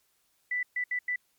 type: tone bursts at uneven times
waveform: sine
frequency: 1982 Hz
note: B6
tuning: 6 cents sharp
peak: -27 dBFS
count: 4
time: 0.51-0.63 / 0.76-0.84 / 0.91-0.99 / 1.08-1.16 s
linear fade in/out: 5 ms
effects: white hiss -71 dBFS RMS until 1.38 s + MP3 96 kbps